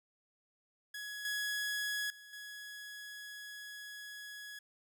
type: tone with level steps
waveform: sawtooth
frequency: 1678 Hz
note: G#6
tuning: 17 cents sharp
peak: -38 / -31 / -49 / -42 dBFS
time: 0.94-4.59 s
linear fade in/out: 5 ms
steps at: 1.25 / 2.1 / 2.33 s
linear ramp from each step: 2 ms
effects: none

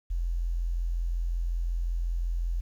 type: tone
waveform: sine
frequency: 42.74 Hz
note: F1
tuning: 37 cents flat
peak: -26 dBFS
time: 0.1-2.61 s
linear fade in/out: 10 ms
effects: 10-bit

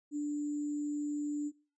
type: tone with sample-and-hold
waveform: sine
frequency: 293.7 Hz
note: D4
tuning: in tune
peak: -32 dBFS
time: 0.11-1.52 s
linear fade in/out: 50 ms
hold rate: 7350 Hz
effects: noise-tail reverb RT60 0.4 s tail -23 dB re dry + resampled to 22050 Hz

